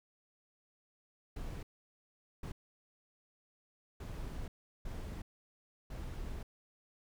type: noise bursts at uneven times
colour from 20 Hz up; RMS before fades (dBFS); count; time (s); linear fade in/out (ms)
brown; -42; 5; 1.36-1.63 / 2.43-2.52 / 4-4.48 / 4.85-5.22 / 5.9-6.43; 5
effects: none